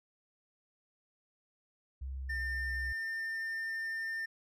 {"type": "tone with pitch glide", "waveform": "sine", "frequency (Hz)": [66.4, 64.92], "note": ["C2", "C2"], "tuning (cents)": [26, -13], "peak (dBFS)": -37, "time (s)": [2.01, 2.93], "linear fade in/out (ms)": 10, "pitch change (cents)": -39, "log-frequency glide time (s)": [2.19, 2.37]}
{"type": "tone", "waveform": "triangle", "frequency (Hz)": 1803, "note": "A6", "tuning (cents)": 42, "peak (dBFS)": -33, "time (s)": [2.29, 4.26], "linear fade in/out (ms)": 10}
{"effects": []}